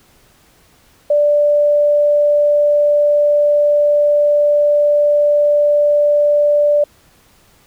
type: tone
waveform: sine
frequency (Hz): 587.3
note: D5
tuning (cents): 0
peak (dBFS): -9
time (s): 1.1-6.84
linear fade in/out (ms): 5
effects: pink hiss -51 dBFS RMS until 7.66 s